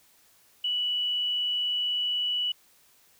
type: tone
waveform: sine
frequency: 2952 Hz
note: F#7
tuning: 5 cents flat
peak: -25 dBFS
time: 0.64-2.52 s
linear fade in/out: 5 ms
effects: white hiss -61 dBFS RMS until 3.19 s